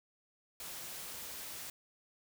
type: noise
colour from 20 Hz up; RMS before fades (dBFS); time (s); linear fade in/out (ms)
white; -45; 0.6-1.7; 2
effects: none